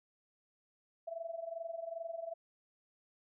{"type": "tone with amplitude modulation", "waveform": "sine", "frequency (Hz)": 665, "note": "E5", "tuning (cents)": 15, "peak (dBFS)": -36, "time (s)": [1.07, 2.34], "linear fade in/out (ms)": 10, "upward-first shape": "sine", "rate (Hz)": 22.5, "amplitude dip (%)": 80, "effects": []}